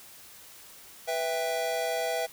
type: chord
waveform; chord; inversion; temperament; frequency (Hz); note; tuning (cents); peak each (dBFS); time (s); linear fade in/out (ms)
square; E minor; second; just; 494.4 / 659.3 / 791.1; B4 / E5 / G5; +2 / 0 / +16; -34 / -31 / -35; 1.07-2.27; 20
effects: white hiss -50 dBFS RMS until 2.32 s